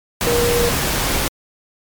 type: tone in noise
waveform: sine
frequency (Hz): 476.9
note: A#4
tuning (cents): +39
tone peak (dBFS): -16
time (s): 0.27-0.69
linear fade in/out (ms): 0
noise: pink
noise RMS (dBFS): -19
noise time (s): 0.21-1.28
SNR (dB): 0
effects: MP3 96 kbps